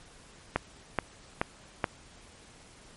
click train, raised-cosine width 0.5 ms, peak -10 dBFS, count 4, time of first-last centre 0.56-1.842 s, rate 2.34 Hz, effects pink hiss -54 dBFS RMS until 2.96 s + MP3 48 kbps

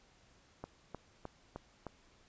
click train, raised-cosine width 1 ms, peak -28 dBFS, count 5, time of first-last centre 0.64-1.867 s, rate 3.26 Hz, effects pink hiss -66 dBFS RMS until 2.28 s + resampled to 16000 Hz

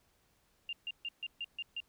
sine tone bursts, 2794 Hz, F7, in tune, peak -36 dBFS, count 7, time 0.69-1.803 s, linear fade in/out 2 ms, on 39 ms, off 140 ms, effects pink hiss -72 dBFS RMS until 1.88 s

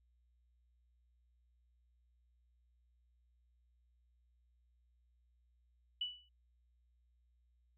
sine tone with exponential decay, 2960 Hz, F#7, in tune, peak -33 dBFS, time 6.01-6.29 s, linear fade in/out 5 ms, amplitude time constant 59 ms, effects added 60 Hz sine -70 dBFS peak until 7.77 s

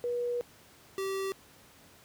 sine / square tone pair in turn, 483.4 / 387.1 Hz, B4 / G4, -37 / -22 cents, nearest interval major third, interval 385 cents, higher first, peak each -29 / -32 dBFS, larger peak first, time 0.04-0.41 / 0.98-1.32 s, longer first, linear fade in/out 0 ms, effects pink hiss -57 dBFS RMS until 2.04 s + high-pass 80 Hz 12 dB/octave

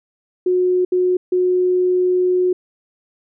sine tone bursts at uneven times, 363.9 Hz, F#4, 29 cents flat, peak -13 dBFS, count 3, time 0.46-0.85 / 0.92-1.17 / 1.32-2.53 s, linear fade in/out 5 ms, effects none

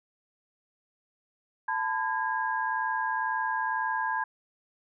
sine tone cluster, 884 / 1006 / 1632 Hz, A5 / B5 / G#6, +8 / +32 / -31 cents, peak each -31 dBFS, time 1.68-4.24 s, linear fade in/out 5 ms, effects none

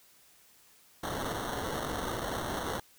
blue noise with sample-and-hold, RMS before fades -35 dBFS, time 1.03-2.8 s, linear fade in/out 5 ms, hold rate 2450 Hz, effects white hiss -61 dBFS RMS until 2.98 s

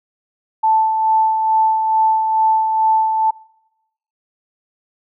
sine tone with tremolo, 880 Hz, A5, in tune, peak -10 dBFS, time 0.63-3.31 s, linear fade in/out 10 ms, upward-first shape sine, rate 2.3 Hz, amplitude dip 40%, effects noise-tail reverb RT60 0.9 s tail -24 dB re dry

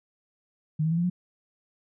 sine tone with pitch steps, 154.4 / 160.31 / 166.44 / 172.81 / 179.42 Hz, D#3 / E3 / E3 / F3 / F3, -13 / -48 / +17 / -18 / +47 cents, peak -22 dBFS, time 0.79-1.1 s, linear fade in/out 10 ms, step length 62 ms, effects none

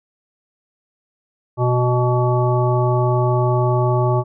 harmonic tone with a mistuned harmonic, 123.47 Hz, B2, in tune, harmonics 1 / 3 / 5 / 7 / 9, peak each -16 / -21 / -23 / -24 / -26 dBFS, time 1.57-4.24 s, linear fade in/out 50 ms, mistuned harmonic 9, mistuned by +31 cents, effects none

